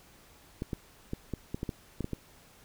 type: clicks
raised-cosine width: 3 ms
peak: -20 dBFS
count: 10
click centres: 0.621 / 0.732 / 1.134 / 1.337 / 1.545 / 1.631 / 1.692 / 2.007 / 2.044 / 2.133 s
effects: pink hiss -58 dBFS RMS until 2.64 s